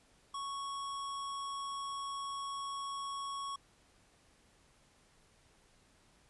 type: tone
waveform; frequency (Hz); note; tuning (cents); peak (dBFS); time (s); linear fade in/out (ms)
square; 1108.7; C#6; 0; -39; 0.34-3.56; 5
effects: pink hiss -67 dBFS RMS until 6.29 s + resampled to 24000 Hz